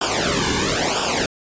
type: noise with flanger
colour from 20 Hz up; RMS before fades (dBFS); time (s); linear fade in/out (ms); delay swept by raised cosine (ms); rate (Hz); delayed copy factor
pink; -20; 0.01-1.26; 5; 0.48 to 1.58; 1; -0.95
effects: resampled to 16000 Hz